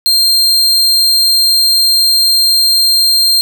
40% pulse tone, 4186 Hz, C8, in tune, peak -6 dBFS, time 0.06-3.41 s, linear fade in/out 0 ms, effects none

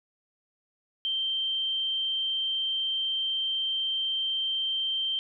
sine tone, 3136 Hz, G7, in tune, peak -26 dBFS, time 1.05-5.19 s, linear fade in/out 0 ms, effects none

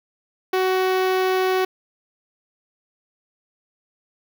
sawtooth tone with notch filter, 373.9 Hz, F#4, 18 cents sharp, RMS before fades -20 dBFS, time 0.53-1.65 s, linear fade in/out 5 ms, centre 8300 Hz, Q 0.55, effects none

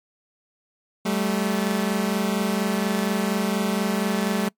sawtooth tone pair together, 192.98 / 217.2 Hz, G3 / A3, -27 / -22 cents, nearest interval major second, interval 205 cents, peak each -20 dBFS, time 1.05-4.49 s, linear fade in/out 10 ms, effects noise-tail reverb RT60 0.1 s tail -24 dB re dry + MP3 96 kbps

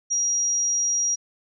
sine tone, 5720 Hz, F8, 41 cents sharp, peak -20 dBFS, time 0.1-1.16 s, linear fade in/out 20 ms, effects none

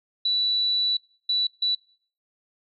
sine tone bursts at uneven times, 3951 Hz, B7, in tune, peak -20 dBFS, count 3, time 0.25-0.97 / 1.29-1.47 / 1.62-1.75 s, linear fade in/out 5 ms, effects noise-tail reverb RT60 0.5 s tail -24 dB re dry

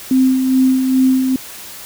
sine tone with tremolo, 260.5 Hz, C4, 7 cents flat, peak -8 dBFS, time 0.11-1.36 s, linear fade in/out 2 ms, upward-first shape sine, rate 2.4 Hz, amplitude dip 45%, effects white hiss -33 dBFS RMS until 1.85 s

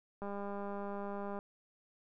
click train, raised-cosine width 1 ms, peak -29 dBFS, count 236, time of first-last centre 0.22-1.389 s, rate 201 Hz, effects none

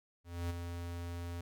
square tone with ADSR envelope, 86.2 Hz, F2, 22 cents flat, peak -34 dBFS, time 0.24-1.41 s, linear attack 260 ms, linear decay 17 ms, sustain -6 dB, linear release 4 ms, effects none

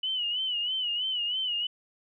sine tone with vibrato, 2960 Hz, F#7, in tune, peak -27 dBFS, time 0.03-1.67 s, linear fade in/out 5 ms, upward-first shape sine, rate 3.1 Hz, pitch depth 82 cents each way, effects none

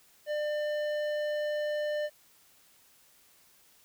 sine tone with tanh clipping, 598 Hz, D5, 31 cents sharp, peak -31 dBFS, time 0.26-2.1 s, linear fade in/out 50 ms, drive 13 dB, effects white hiss -62 dBFS RMS until 3.84 s

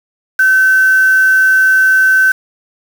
sine tone with quantisation, 1532 Hz, G6, 40 cents flat, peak -6 dBFS, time 0.39-2.32 s, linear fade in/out 5 ms, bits 4, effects none

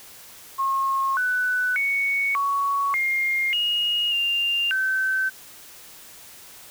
sine tone with pitch steps, 1081 / 1494 / 2224 / 1117 / 2124 / 2870 / 2794 / 1539 Hz, C#6 / F#6 / C#7 / C#6 / C7 / F7 / F7 / G6, -44 / +16 / +5 / +13 / +25 / +47 / 0 / -32 cents, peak -20 dBFS, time 0.58-5.3 s, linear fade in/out 20 ms, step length 590 ms, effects white hiss -45 dBFS RMS until 6.7 s

